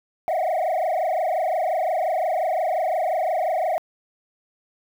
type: tone with frequency modulation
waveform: sine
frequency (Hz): 687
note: F5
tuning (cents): -29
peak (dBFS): -17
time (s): 0.28-3.78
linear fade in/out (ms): 0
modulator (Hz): 25.7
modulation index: 2.9
effects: tanh soft clip ceiling -19 dBFS + 8-bit